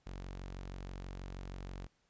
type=tone; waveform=sawtooth; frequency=46.25 Hz; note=F#1; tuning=in tune; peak=-39 dBFS; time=0.06-1.87 s; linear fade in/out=10 ms; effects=pink hiss -75 dBFS RMS until 2.09 s + resampled to 16000 Hz